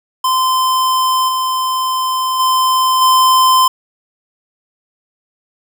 square tone with level steps, 1033 Hz, C6, 22 cents flat, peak -12 / -15 / -11 / -8 dBFS, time 0.24-3.68 s, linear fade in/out 5 ms, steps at 1.28 / 2.39 / 3.01 s, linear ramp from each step 10 ms, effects none

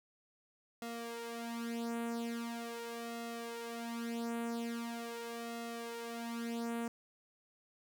sawtooth tone with flanger, 233.1 Hz, A#3, in tune, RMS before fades -41 dBFS, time 0.82-6.88 s, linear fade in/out 2 ms, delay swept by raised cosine 1.5 to 4.2 ms, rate 0.42 Hz, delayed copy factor +0.75, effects none

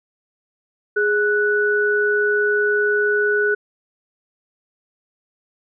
sine tone pair together, 415.3 / 1480 Hz, G#4 / F#6, 0 / 0 cents, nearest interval octave + minor seventh, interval 2200 cents, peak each -18 dBFS, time 0.96-3.55 s, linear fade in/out 10 ms, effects none

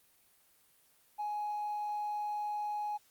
sine tone with hard clipping, 836 Hz, G#5, 11 cents sharp, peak -34 dBFS, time 1.18-2.98 s, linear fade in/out 20 ms, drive 1 dB, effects white hiss -67 dBFS RMS until 3.1 s + Opus 32 kbps

